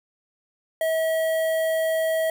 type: tone with notch filter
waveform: square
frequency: 644 Hz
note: E5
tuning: 41 cents flat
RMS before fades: -23 dBFS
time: 0.81-2.3 s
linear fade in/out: 2 ms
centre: 5200 Hz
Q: 0.65
effects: 10-bit